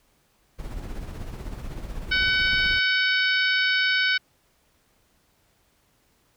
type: noise with tremolo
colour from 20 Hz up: brown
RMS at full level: -32 dBFS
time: 0.58-2.8 s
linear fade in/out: 20 ms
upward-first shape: sine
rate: 16 Hz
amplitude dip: 45%
type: harmonic tone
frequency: 753 Hz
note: F#5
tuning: 30 cents sharp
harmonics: 2 / 3 / 4 / 5 / 6 / 7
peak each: -22 / -26 / -28 / -30 / -32 / -33 dBFS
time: 2.11-4.18 s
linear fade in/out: 10 ms
effects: pink hiss -65 dBFS RMS until 6.36 s